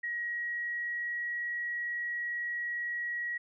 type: tone with pitch glide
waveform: sine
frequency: 1899 to 1911.1 Hz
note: A#6 to A#6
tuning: +32 to +43 cents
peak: -32 dBFS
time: 0.03-3.38 s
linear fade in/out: 10 ms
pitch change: +11 cents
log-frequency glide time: 0.14-1.34 s
effects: none